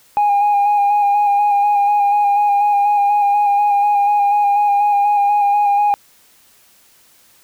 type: tone with vibrato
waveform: sine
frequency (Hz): 818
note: G#5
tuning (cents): -26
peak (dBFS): -9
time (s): 0.17-5.94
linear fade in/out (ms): 0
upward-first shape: square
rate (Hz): 4.1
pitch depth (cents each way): 19
effects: tanh soft clip ceiling -9 dBFS + white hiss -51 dBFS RMS until 7.43 s